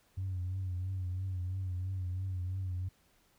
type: tone with vibrato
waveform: sine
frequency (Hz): 92.5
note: F#2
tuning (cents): 0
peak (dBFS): -32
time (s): 0.17-2.89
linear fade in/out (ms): 10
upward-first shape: triangle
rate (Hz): 3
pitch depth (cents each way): 69
effects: tanh soft clip ceiling -30 dBFS + pink hiss -69 dBFS RMS until 3.38 s